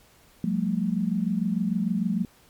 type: tone cluster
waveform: sine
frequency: 177.5 / 197.8 / 224.3 Hz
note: F3 / G3 / A3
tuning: +28 / +16 / +34 cents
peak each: -27 dBFS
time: 0.44-2.25 s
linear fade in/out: 2 ms
effects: pink hiss -57 dBFS RMS until 2.49 s + MP3 96 kbps